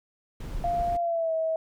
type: noise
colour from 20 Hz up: brown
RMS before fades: -34 dBFS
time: 0.4-0.97 s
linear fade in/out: 5 ms
type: tone with pitch glide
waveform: sine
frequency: 695 to 644.7 Hz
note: F5 to E5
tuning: -9 to -39 cents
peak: -24 dBFS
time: 0.64-1.56 s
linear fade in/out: 2 ms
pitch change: -130 cents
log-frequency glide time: 0.97-1.33 s
effects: none